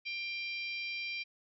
harmonic tone, 791 Hz, G5, 15 cents sharp, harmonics 3 / 4 / 5 / 6 / 7, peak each -37 / -47 / -48 / -46 / -52 dBFS, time 0.05-1.24 s, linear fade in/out 20 ms, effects none

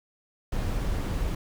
brown noise, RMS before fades -28 dBFS, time 0.52-1.35 s, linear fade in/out 5 ms, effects none

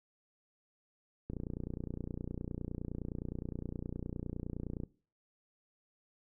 click train, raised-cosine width 3 ms, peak -26 dBFS, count 106, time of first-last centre 1.3-4.835 s, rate 29.7 Hz, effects noise-tail reverb RT60 0.4 s tail -20 dB re dry

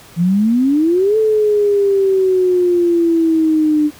sine exponential two-way sweep, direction up then down, 164.81 to 440 to 297.2 Hz, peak -10 dBFS, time 0.16-3.91 s, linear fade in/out 50 ms, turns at 1.17 s, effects pink hiss -41 dBFS RMS until 3.99 s + high-pass 60 Hz 12 dB/octave

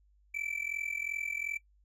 triangle tone with amplitude modulation, 2325 Hz, D7, 18 cents flat, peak -28 dBFS, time 0.34-1.58 s, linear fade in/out 10 ms, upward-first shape sine, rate 42.7 Hz, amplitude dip 90%, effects noise-tail reverb RT60 0.1 s tail -21 dB re dry + added 50 Hz sine -63 dBFS peak until 1.84 s

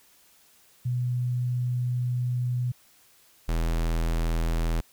sine / square tone pair in turn, 123.6 / 41.25 Hz, B2 / E1, +2 / +2 cents, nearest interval octave + perfect fifth, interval 1900 cents, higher first, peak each -24 dBFS, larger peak neither, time 0.85-2.72 / 3.48-4.81 s, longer first, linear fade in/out 10 ms, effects white hiss -59 dBFS RMS until 4.92 s

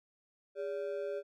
triangle ring-modulated tone, 490.4 Hz, B4, 12 cents flat, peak -30 dBFS, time 0.55-1.23 s, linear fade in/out 50 ms, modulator 82.1 Hz, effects none

